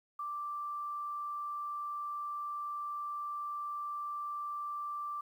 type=tone with quantisation; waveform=sine; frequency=1174.7 Hz; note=D6; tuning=in tune; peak=-36 dBFS; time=0.19-5.21 s; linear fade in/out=5 ms; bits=11; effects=none